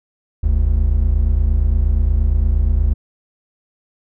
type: tone pair together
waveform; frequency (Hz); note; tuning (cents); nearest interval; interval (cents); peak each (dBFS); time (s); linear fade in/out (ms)
triangle; 44.89 / 73.42; F1 / D2; +48 / 0; major sixth; 852; -13; 0.43-2.94; 10
effects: none